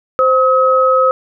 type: tone pair together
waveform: sine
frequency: 521 / 1276.9 Hz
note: C5 / D#6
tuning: -7 / +44 cents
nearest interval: octave + major third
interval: 1551 cents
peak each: -11 dBFS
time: 0.19-1.11 s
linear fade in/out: 0 ms
effects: none